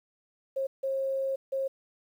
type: tone bursts at uneven times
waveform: sine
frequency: 538 Hz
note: C5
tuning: 48 cents sharp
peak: -27 dBFS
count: 3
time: 0.56-0.67 / 0.83-1.36 / 1.52-1.68 s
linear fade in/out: 10 ms
effects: 10-bit